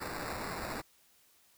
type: noise with sample-and-hold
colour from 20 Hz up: white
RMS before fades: -39 dBFS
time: 0-0.82 s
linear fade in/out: 20 ms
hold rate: 3150 Hz
effects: white hiss -66 dBFS RMS until 1.57 s